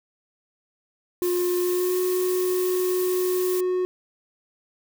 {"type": "tone with pitch glide", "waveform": "triangle", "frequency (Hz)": [356.8, 365.6], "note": ["F4", "F#4"], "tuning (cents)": [37, -21], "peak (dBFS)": -19, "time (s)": [1.22, 3.85], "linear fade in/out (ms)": 0, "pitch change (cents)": 42, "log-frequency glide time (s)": [1.6, 2]}
{"type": "noise", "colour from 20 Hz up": "blue", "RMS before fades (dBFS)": -33, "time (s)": [1.22, 3.61], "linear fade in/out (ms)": 10}
{"effects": []}